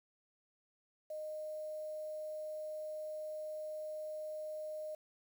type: tone with quantisation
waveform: sine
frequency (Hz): 616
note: D#5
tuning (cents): -17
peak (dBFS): -40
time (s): 1.1-4.95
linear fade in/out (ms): 5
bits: 10
effects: none